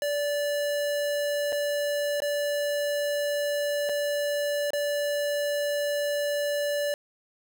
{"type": "tone with dropouts", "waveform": "square", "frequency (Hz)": 581, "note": "D5", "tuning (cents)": -19, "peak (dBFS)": -26, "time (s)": [0.02, 6.94], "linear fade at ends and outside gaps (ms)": 1, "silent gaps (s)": [[1.523, 1.527], [2.203, 2.22], [3.891, 3.894], [4.705, 4.733]], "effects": []}